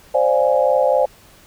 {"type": "chord", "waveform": "sine", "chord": "D half-diminished seventh", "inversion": "third", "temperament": "equal with one note detuned", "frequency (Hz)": [523.3, 587.3, 693.6, 830.6], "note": ["C5", "D5", "F5", "Ab5"], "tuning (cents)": [0, 0, -12, 0], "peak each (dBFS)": [-16, -17, -22, -21], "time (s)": [0.14, 1.06], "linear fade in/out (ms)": 10, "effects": ["pink hiss -48 dBFS RMS until 1.46 s"]}